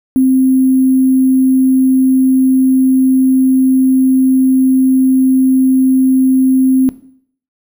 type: tone with sample-and-hold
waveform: sine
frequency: 261.6 Hz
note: C4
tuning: in tune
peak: -6 dBFS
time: 0.16-6.89 s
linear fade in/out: 0 ms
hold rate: 11025 Hz
effects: noise-tail reverb RT60 0.6 s tail -17 dB re dry